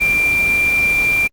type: tone in noise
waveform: sine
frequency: 2371 Hz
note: D7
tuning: 16 cents sharp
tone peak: -12 dBFS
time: 0-1.28 s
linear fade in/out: 20 ms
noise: pink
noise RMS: -27 dBFS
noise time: 0-1.28 s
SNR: +12 dB
effects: Opus 24 kbps